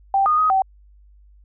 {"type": "tone with pitch steps", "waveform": "sine", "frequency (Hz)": [783, 1230, 1257, 767], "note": ["G5", "D#6", "D#6", "G5"], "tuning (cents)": [-2, -20, 17, -38], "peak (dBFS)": -14, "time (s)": [0.14, 0.62], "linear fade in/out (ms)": 2, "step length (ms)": 120, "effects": ["added 50 Hz sine -47 dBFS peak until 1.44 s"]}